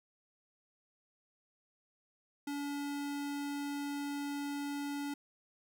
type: tone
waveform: square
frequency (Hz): 285.7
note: D4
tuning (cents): -48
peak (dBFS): -37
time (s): 2.47-5.14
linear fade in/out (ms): 5
effects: none